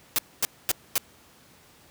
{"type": "noise bursts", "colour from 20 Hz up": "white", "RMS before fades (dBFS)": -23, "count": 4, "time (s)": [0.16, 0.98], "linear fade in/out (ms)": 0, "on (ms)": 25, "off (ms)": 240, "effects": ["pink hiss -55 dBFS RMS until 1.9 s", "high-pass 80 Hz 12 dB/octave"]}